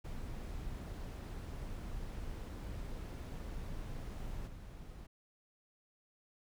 brown noise with level steps, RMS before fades -43 / -49 dBFS, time 0.04-5.07 s, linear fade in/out 10 ms, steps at 4.46 s, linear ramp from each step 20 ms, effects none

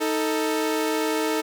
sawtooth tone pair together, 314.2 / 442.6 Hz, D#4 / A4, +17 / +10 cents, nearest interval tritone, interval 593 cents, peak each -21 dBFS, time 0-1.42 s, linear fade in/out 20 ms, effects none

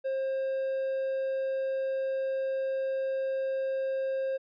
triangle tone, 533 Hz, C5, 32 cents sharp, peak -26 dBFS, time 0.04-4.38 s, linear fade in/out 20 ms, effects resampled to 11025 Hz

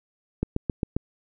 click train, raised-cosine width 3 ms, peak -11 dBFS, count 5, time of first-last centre 0.43-0.965 s, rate 7.47 Hz, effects none

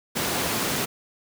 pink high-pass noise, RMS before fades -26 dBFS, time 0.15-0.86 s, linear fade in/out 20 ms, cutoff 140 Hz, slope 12 dB/octave, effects none

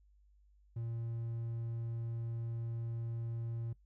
triangle tone with hard clipping, 115.7 Hz, A#2, 13 cents flat, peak -38 dBFS, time 0.76-3.73 s, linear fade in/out 5 ms, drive 6 dB, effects noise-tail reverb RT60 0.1 s tail -20 dB re dry + added 50 Hz sine -63 dBFS peak until 3.85 s

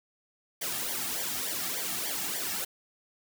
white noise with flanger, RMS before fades -33 dBFS, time 0.61-2.65 s, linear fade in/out 10 ms, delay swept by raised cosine 0.75 to 2.05 ms, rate 3.4 Hz, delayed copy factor -0.85, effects none

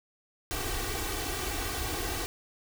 pink noise with comb filter, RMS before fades -33 dBFS, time 0.51-2.26 s, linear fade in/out 0 ms, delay 2.6 ms, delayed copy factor +0.85, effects none

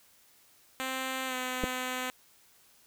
5% pulse tone with pitch glide, 261.6 to 254.3 Hz, C4 to C4, 0 to -49 cents, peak -21 dBFS, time 0.8-2.1 s, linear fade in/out 0 ms, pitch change -49 cents, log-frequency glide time 1.26-1.35 s
clicks, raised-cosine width 2 ms, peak -17 dBFS, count 2, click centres 1.637 / 1.641 s
effects white hiss -62 dBFS RMS until 2.86 s

